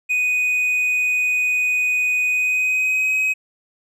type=tone with pitch glide; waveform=triangle; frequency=2489 to 2533 Hz; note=D#7 to D#7; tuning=0 to +30 cents; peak=-15 dBFS; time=0.09-3.34 s; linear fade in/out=20 ms; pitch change=+30 cents; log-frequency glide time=2.27-3.16 s; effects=none